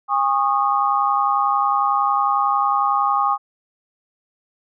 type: tone cluster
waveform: sine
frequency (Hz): 813 / 1099 / 1230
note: G#5 / C#6 / D#6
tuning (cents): -37 / -15 / -20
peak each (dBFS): -20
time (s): 0.08-3.38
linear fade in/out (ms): 50
effects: none